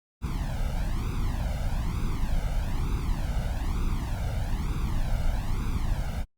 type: noise with flanger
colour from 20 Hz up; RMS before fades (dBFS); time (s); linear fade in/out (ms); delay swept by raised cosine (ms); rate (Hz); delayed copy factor
brown; -27; 0.21-6.25; 50; 0.81 to 1.4; 1.1; +0.9
effects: Opus 48 kbps